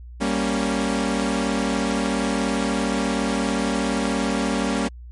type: chord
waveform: sawtooth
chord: G diminished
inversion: none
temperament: equal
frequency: 196 / 233.1 / 277.2 Hz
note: G3 / Bb3 / Db4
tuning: 0 / 0 / 0 cents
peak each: -21 dBFS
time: 0.2-4.89 s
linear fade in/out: 20 ms
effects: added 60 Hz sine -36 dBFS peak until 5.11 s + MP3 48 kbps